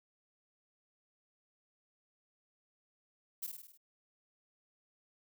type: noise with echo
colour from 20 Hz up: violet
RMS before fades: -39 dBFS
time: 3.42-3.47 s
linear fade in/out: 10 ms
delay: 51 ms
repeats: 6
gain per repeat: -4 dB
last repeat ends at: 3.776 s
effects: none